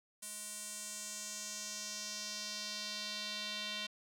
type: tone with band-pass filter sweep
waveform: square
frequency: 210 Hz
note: G#3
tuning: 19 cents sharp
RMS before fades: -43 dBFS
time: 0.22-3.87 s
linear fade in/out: 10 ms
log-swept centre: 9300 to 3500 Hz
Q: 2.4
effects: none